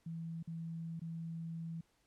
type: tone with dropouts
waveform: sine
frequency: 164.81 Hz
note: E3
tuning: in tune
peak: -40 dBFS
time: 0.06-1.81 s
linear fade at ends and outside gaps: 5 ms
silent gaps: 0.428-0.474 / 0.996-1.016 s
effects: pink hiss -75 dBFS RMS until 2.06 s + low-pass 11000 Hz 12 dB/octave